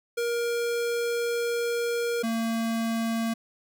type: tone pair in turn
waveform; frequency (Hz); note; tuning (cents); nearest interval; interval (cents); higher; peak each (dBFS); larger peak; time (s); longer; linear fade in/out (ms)
square; 471.7 / 227.4; A#4 / A#3; +20 / -43; octave + minor second; 1263; first; -26; neither; 0.17-2.23 / 2.23-3.34; first; 10
effects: none